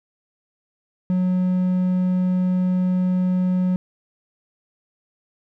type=tone; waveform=triangle; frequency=182.9 Hz; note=F#3; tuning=20 cents flat; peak=-15 dBFS; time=1.1-3.76 s; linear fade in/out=0 ms; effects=none